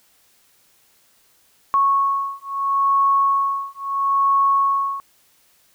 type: beating tone pair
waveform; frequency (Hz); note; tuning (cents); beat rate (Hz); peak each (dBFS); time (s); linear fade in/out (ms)
sine; 1103 / 1103.75; C#6 / C#6; -9 / -8; 0.75; -19; 1.74-5; 0
effects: white hiss -58 dBFS RMS until 5.74 s